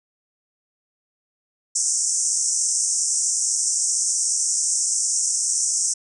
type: band-pass noise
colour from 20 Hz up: white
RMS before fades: -22 dBFS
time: 1.75-5.94 s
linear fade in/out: 10 ms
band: 5500 to 8900 Hz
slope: 96 dB/octave
effects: none